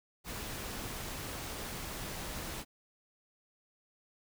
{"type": "noise", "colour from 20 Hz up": "pink", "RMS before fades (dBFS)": -41, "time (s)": [0.24, 2.65], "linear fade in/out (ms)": 50, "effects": []}